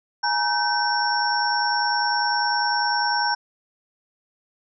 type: tone cluster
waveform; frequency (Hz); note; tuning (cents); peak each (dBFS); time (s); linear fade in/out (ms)
sine; 835 / 945 / 1537 / 5480; G#5 / A#5 / G6 / F8; +9 / +23 / -35 / -34; -25; 0.23-3.35; 10
effects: none